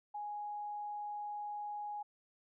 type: tone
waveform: sine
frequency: 830.6 Hz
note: G#5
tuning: in tune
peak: -39 dBFS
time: 0.14-2.03 s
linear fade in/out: 10 ms
effects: none